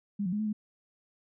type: tone with pitch steps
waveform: sine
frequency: 203 / 178 / 208.7 / 215.8 / 211.4 Hz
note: G#3 / F3 / G#3 / A3 / G#3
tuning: -39 / +33 / +9 / -33 / +31 cents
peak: -28 dBFS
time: 0.19-0.53 s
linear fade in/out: 10 ms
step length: 68 ms
effects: none